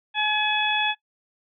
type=harmonic tone; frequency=849 Hz; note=G#5; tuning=38 cents sharp; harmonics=1 / 2 / 3 / 4; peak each=-26 / -26 / -26 / -26 dBFS; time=0.14-0.95 s; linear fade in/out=50 ms; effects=noise-tail reverb RT60 0.1 s tail -20 dB re dry